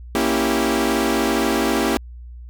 sawtooth chord, A# diminished seventh, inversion none, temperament equal, 233.1 / 277.2 / 329.6 / 392 Hz, A#3 / C#4 / E4 / G4, 0 / 0 / 0 / 0 cents, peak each -19 dBFS, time 0.15-1.97 s, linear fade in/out 0 ms, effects added 60 Hz sine -34 dBFS peak until 2.49 s

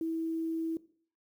sine tone with quantisation, 325.9 Hz, E4, 20 cents flat, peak -30 dBFS, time 0.01-0.77 s, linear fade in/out 2 ms, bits 10, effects noise-tail reverb RT60 0.5 s tail -18 dB re dry

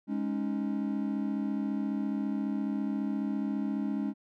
triangle chord, Ab suspended fourth, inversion none, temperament just, 207.7 / 276.9 / 311.5 Hz, Ab3 / Db4 / Eb4, 0 / -2 / +2 cents, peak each -30 / -31 / -36 dBFS, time 0.07-4.14 s, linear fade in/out 50 ms, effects none

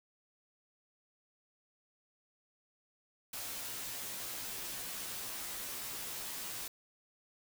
white noise with comb filter, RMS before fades -42 dBFS, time 3.33-6.68 s, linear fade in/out 5 ms, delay 13 ms, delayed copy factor -0.85, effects none

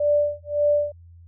sine tone with tremolo, 587.3 Hz, D5, in tune, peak -15 dBFS, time 0-0.92 s, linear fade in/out 5 ms, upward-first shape sine, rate 1.8 Hz, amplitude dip 100%, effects added 85 Hz sine -44 dBFS peak until 1.27 s

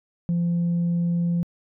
sine tone, 171.9 Hz, F3, 27 cents flat, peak -18 dBFS, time 0.29-1.43 s, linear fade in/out 0 ms, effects tanh soft clip ceiling -18 dBFS

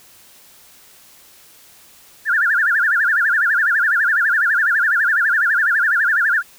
sine tone with vibrato, 1580 Hz, G6, 13 cents sharp, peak -13 dBFS, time 2.25-6.43 s, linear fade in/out 50 ms, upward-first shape sine, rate 12 Hz, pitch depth 230 cents each way, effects white hiss -47 dBFS RMS until 6.58 s

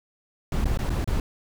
brown noise with dropouts, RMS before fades -24 dBFS, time 0.52-1.2 s, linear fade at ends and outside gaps 2 ms, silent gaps 0.644-0.655 / 0.774-0.789 / 0.895-0.902 / 1.044-1.075 s, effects none

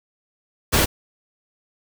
pink noise, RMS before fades -17 dBFS, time 0.72-0.86 s, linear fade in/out 20 ms, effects none

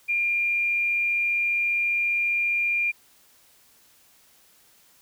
sine tone with frequency modulation, 2400 Hz, D7, 37 cents sharp, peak -21 dBFS, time 0.08-2.92 s, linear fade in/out 20 ms, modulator 94.9 Hz, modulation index 0.25, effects white hiss -58 dBFS RMS until 5.01 s

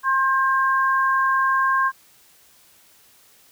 sine tone pair together, 1065.2 / 1596 Hz, C6 / G6, +31 / +31 cents, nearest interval perfect fifth, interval 700 cents, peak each -18 / -21 dBFS, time 0.03-1.92 s, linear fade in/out 50 ms, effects white hiss -54 dBFS RMS until 3.51 s

